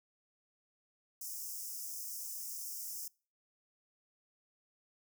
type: high-pass noise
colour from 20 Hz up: white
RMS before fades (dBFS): -43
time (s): 1.21-3.08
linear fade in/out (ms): 5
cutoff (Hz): 5100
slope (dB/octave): 96
effects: noise-tail reverb RT60 0.4 s tail -26 dB re dry